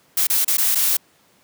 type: noise with dropouts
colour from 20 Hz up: blue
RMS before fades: -18 dBFS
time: 0.17-0.97 s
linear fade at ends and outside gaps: 5 ms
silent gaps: 0.27-0.299 / 0.447-0.478 / 0.571-0.581 / 0.748-0.754 s
effects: pink hiss -57 dBFS RMS until 1.43 s + high-pass 150 Hz 12 dB/octave